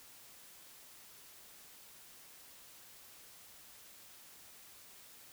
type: silence
effects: white hiss -57 dBFS RMS until 5.32 s